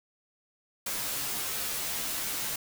white noise with comb filter, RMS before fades -33 dBFS, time 0.86-2.56 s, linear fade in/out 5 ms, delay 12 ms, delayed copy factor -0.9, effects none

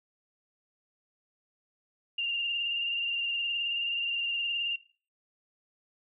sine tone with vibrato, 2794 Hz, F7, in tune, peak -28 dBFS, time 2.18-4.76 s, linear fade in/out 5 ms, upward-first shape triangle, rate 19 Hz, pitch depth 36 cents each way, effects noise-tail reverb RT60 0.4 s tail -20 dB re dry

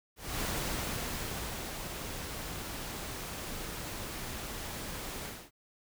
pink noise with ADSR envelope, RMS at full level -34 dBFS, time 0.16-5.51 s, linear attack 240 ms, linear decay 1300 ms, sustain -6 dB, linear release 260 ms, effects none

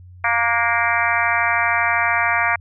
harmonic tone with a mistuned harmonic, 233.1 Hz, A#3, in tune, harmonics 3 / 4 / 5 / 6 / 7 / 8 / 9 / 10, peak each -24 / -24 / -24 / -24 / -24 / -24 / -24 / -24 dBFS, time 0.24-2.56 s, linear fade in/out 5 ms, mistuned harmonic 6, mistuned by +39 cents, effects added 90 Hz sine -39 dBFS peak until 2.6 s

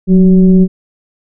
sine tone with frequency modulation, 184.3 Hz, F#3, 7 cents flat, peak -3 dBFS, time 0.07-0.68 s, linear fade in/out 50 ms, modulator 193 Hz, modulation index 0.59, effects none

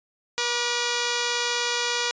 5% pulse tone pair together, 481.2 / 1174.7 Hz, B4 / D6, -45 / 0 cents, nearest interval octave + minor third, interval 1545 cents, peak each -12 / -18 dBFS, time 0.38-2.11 s, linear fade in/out 0 ms, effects resampled to 16000 Hz

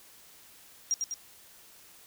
sine tone with echo, 5700 Hz, F8, 34 cents sharp, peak -24 dBFS, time 0.91-0.94 s, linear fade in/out 0 ms, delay 100 ms, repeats 2, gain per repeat -4 dB, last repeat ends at 1.14 s, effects white hiss -55 dBFS RMS until 2.06 s

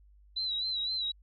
sine tone with vibrato, 3965 Hz, B7, 6 cents sharp, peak -30 dBFS, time 0.36-1.12 s, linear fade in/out 10 ms, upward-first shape sine, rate 3.9 Hz, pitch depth 68 cents each way, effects added 50 Hz sine -56 dBFS peak until 1.22 s

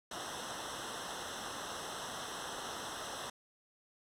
pink noise with comb filter, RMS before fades -42 dBFS, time 0.11-3.3 s, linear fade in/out 5 ms, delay 0.43 ms, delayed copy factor -0.95, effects low-pass 9000 Hz 12 dB/octave

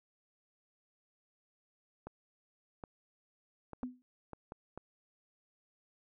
clicks, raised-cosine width 1 ms, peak -30 dBFS, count 7, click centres 2.07 / 2.838 / 3.733 / 3.833 / 4.333 / 4.521 / 4.776 s
sine tone with exponential decay, 250.7 Hz, B3, 26 cents sharp, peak -32 dBFS, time 3.83-4.02 s, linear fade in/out 0 ms, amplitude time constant 40 ms
effects none

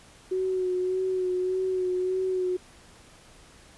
sine tone with vibrato, 370 Hz, F#4, in tune, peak -24 dBFS, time 0.31-2.57 s, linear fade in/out 10 ms, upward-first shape sine, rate 1.7 Hz, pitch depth 27 cents each way, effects pink hiss -53 dBFS RMS until 3.77 s + resampled to 24000 Hz

